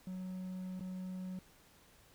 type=tone with dropouts; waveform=triangle; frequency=185 Hz; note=F#3; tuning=in tune; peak=-38 dBFS; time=0.07-1.39 s; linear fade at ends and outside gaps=2 ms; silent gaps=0.796-0.807 s; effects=pink hiss -64 dBFS RMS until 2.14 s